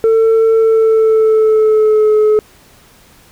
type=tone with pitch glide; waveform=sine; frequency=448.2 to 427.5 Hz; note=A4 to A4; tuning=+32 to -50 cents; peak=-4 dBFS; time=0.04-2.39 s; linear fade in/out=0 ms; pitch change=-82 cents; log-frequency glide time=0.55-2.14 s; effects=tanh soft clip ceiling -6 dBFS + pink hiss -45 dBFS RMS until 3.31 s